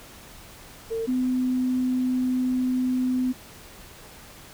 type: tone pair in turn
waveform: sine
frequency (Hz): 452.5 / 254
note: A4 / B3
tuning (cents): +48 / +49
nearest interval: minor seventh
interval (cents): 999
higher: first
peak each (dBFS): -25 / -21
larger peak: second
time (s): 0.9-1.07 / 1.07-3.33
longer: second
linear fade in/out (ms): 20
effects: pink hiss -46 dBFS RMS until 4.53 s